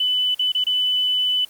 sine tone with dropouts, 2997 Hz, F#7, 22 cents sharp, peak -17 dBFS, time 0-1.45 s, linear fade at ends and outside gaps 5 ms, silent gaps 0.347-0.392 / 0.52-0.548 / 0.64-0.666 s, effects white hiss -48 dBFS RMS until 1.49 s + Opus 24 kbps

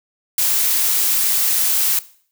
blue noise, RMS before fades -17 dBFS, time 0.38-1.99 s, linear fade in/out 2 ms, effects noise-tail reverb RT60 0.5 s tail -18 dB re dry

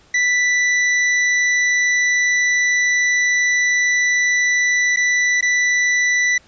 45% pulse tone with dropouts, 1975.5 Hz, B6, in tune, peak -14 dBFS, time 0.14-6.38 s, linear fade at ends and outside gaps 5 ms, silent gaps 4.962-4.97 / 5.41-5.425 s, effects pink hiss -51 dBFS RMS until 6.47 s + resampled to 16000 Hz

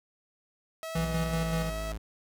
sawtooth tone with vibrato, 644 Hz, E5, 41 cents flat, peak -32 dBFS, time 0.83-1.92 s, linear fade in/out 0 ms, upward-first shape triangle, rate 2.2 Hz, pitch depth 20 cents each way
square tone with tremolo, 164.81 Hz, E3, in tune, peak -28 dBFS, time 0.95-1.7 s, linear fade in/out 5 ms, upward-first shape square, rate 5.2 Hz, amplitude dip 45%
45% pulse tone with pitch glide, 61 to 53.41 Hz, B1 to G#1, -21 to +49 cents, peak -34 dBFS, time 0.96-1.98 s, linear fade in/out 10 ms, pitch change -230 cents, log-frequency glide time 1.26-1.55 s
effects none

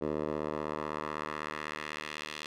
10% pulse tone with band-pass filter sweep, 76 Hz, D#2, 40 cents flat, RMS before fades -37 dBFS, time 0.01-2.47 s, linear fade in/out 10 ms, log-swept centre 470 to 3300 Hz, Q 1.2, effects none

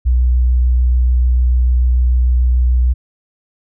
sine tone with vibrato, 61.74 Hz, B1, in tune, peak -9 dBFS, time 0.05-2.94 s, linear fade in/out 20 ms, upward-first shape sine, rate 6.8 Hz, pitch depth 10 cents each way, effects none

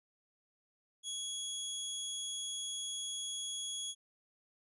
20% pulse tone, 3340 Hz, G#7, 9 cents sharp, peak -32 dBFS, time 1.03-3.95 s, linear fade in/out 50 ms, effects resampled to 24000 Hz

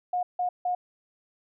sine tone bursts, 720 Hz, F#5, 47 cents flat, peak -24 dBFS, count 3, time 0.13-0.75 s, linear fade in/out 5 ms, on 100 ms, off 160 ms, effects none

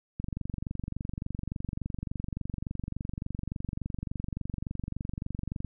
click train, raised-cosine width 5 ms, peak -21 dBFS, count 129, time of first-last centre 0.2-5.647 s, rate 23.5 Hz, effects none

